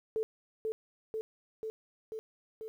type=tone with echo; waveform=sine; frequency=440 Hz; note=A4; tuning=in tune; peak=-29 dBFS; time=0.16-0.23 s; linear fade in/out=0 ms; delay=490 ms; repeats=5; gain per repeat=-2 dB; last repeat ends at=2.68 s; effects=11-bit